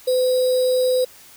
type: tone with sample-and-hold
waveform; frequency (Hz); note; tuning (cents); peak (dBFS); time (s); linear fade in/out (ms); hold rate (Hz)
sine; 508; B4; +49; -15; 0.07-1.05; 10; 4410
effects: white hiss -46 dBFS RMS until 1.36 s